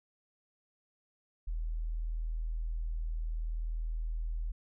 sine tone, 40.32 Hz, E1, 38 cents flat, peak -32 dBFS, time 1.47-4.52 s, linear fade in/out 10 ms, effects none

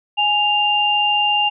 sine tone pair together, 831.6 / 2794 Hz, G#5 / F7, +2 / 0 cents, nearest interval octave + major sixth, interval 2098 cents, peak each -18 / -16 dBFS, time 0.17-1.5 s, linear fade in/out 20 ms, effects none

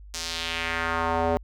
square tone with band-pass filter sweep, 83 Hz, E2, 12 cents sharp, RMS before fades -27 dBFS, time 0.14-1.37 s, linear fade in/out 0 ms, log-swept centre 6100 to 570 Hz, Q 1.8, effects added 50 Hz sine -42 dBFS peak until 1.43 s

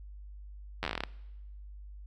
slowing click train, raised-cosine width 0.3 ms, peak -16 dBFS, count 12, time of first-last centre 0.83-1.037 s, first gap 10 ms, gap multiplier 1.12, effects noise-tail reverb RT60 1.0 s tail -22 dB re dry + added 50 Hz sine -44 dBFS peak until 2.06 s

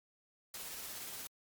white noise with tremolo, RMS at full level -44 dBFS, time 0.54-1.27 s, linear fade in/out 2 ms, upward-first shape sine, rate 17 Hz, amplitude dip 25%, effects MP3 96 kbps

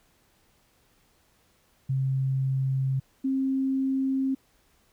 sine tone pair in turn, 133.4 / 266.8 Hz, C3 / C4, +34 / +34 cents, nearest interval octave, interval 1200 cents, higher second, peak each -23 dBFS, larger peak neither, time 1.89-3 / 3.24-4.35 s, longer neither, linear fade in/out 10 ms, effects pink hiss -65 dBFS RMS until 4.92 s

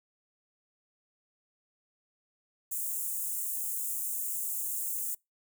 white high-pass noise, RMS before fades -34 dBFS, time 2.71-5.15 s, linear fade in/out 10 ms, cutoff 7100 Hz, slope 48 dB/octave, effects noise-tail reverb RT60 0.2 s tail -25 dB re dry

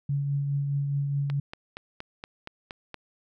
sine tone with tremolo, 141.2 Hz, C#3, 32 cents sharp, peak -23 dBFS, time 0.09-1.4 s, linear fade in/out 5 ms, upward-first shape triangle, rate 4.8 Hz, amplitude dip 35%
click train, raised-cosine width 0.3 ms, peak -21 dBFS, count 8, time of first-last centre 1.3-2.943 s, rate 4.26 Hz
effects none

